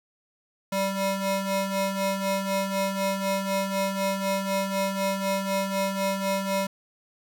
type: ring-modulated tone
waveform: 25% pulse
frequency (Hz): 390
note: G4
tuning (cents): -9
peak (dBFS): -18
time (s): 0.72-6.67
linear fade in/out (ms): 5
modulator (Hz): 197
effects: none